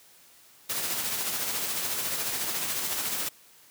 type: noise with tremolo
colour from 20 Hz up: white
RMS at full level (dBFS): -29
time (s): 0.69-3.29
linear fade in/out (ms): 10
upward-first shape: sine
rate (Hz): 14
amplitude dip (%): 35
effects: white hiss -56 dBFS RMS until 3.7 s + high-pass 100 Hz 12 dB/octave